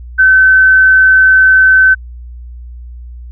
sine tone, 1529 Hz, G6, 44 cents flat, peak -3 dBFS, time 0.18-1.95 s, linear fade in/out 20 ms, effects added 60 Hz sine -26 dBFS peak until 3.31 s

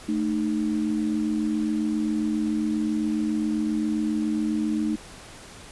sine tone pair together, 220 / 307.4 Hz, A3 / D#4, 0 / -21 cents, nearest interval tritone, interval 579 cents, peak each -25 dBFS, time 0.08-4.96 s, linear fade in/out 10 ms, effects pink hiss -44 dBFS RMS until 5.71 s + resampled to 24000 Hz

